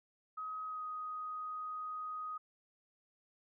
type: tone with pitch glide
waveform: sine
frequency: 1266 to 1250 Hz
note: D#6 to D#6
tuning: +30 to +8 cents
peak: -39 dBFS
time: 0.37-2.38 s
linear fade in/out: 10 ms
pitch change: -22 cents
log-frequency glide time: 0.66-0.83 s
effects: none